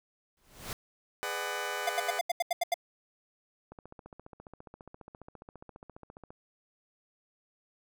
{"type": "noise with exponential growth", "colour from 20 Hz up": "pink", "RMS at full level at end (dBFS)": -35, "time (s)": [0.37, 0.73], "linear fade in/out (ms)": 1, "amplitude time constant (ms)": 77}
{"type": "chord", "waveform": "15% pulse", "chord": "G# half-diminished seventh", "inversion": "none", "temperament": "just", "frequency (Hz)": [415.3, 498.4, 598, 747.5], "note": ["G#4", "B4", "D5", "F#5"], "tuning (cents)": [0, 16, 31, 17], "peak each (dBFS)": -33, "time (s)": [1.23, 2.19], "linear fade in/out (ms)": 0}
{"type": "tone bursts", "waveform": "square", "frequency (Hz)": 698.5, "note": "F5", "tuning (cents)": 0, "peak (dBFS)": -26, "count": 9, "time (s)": [1.87, 2.742], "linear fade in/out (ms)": 5, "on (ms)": 24, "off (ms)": 82}
{"type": "click train", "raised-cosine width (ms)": 1, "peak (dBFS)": -33, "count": 39, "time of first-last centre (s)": [3.72, 6.305], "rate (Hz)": 14.7}
{"effects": []}